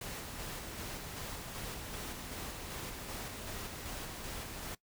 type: noise with tremolo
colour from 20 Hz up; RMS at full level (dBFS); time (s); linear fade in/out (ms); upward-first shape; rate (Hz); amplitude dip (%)
pink; -42; 0.01-4.75; 5; square; 2.6; 25
effects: noise-tail reverb RT60 0.1 s tail -20 dB re dry